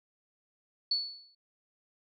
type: tone with exponential decay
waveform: sine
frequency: 4435 Hz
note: C#8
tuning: in tune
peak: -24 dBFS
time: 0.91-1.35 s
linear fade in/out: 5 ms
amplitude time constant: 94 ms
effects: none